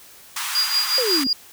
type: high-pass noise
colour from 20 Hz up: pink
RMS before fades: -27 dBFS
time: 0.36-1.24 s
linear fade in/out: 5 ms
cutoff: 950 Hz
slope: 48 dB/octave
type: tone with tremolo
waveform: sine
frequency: 4834 Hz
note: D8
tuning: 49 cents sharp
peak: -15 dBFS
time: 0.55-1.33 s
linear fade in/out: 2 ms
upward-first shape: triangle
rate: 5.5 Hz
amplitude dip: 85%
type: exponential sweep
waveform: sine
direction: down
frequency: 540 to 246.5 Hz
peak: -21 dBFS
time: 0.98-1.27 s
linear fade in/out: 2 ms
effects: white hiss -46 dBFS RMS until 1.52 s